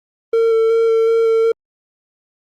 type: tone with vibrato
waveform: triangle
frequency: 452.9 Hz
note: A#4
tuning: 50 cents flat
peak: -9 dBFS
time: 0.33-1.52 s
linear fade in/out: 5 ms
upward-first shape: square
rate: 2.7 Hz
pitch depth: 11 cents each way
effects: Opus 32 kbps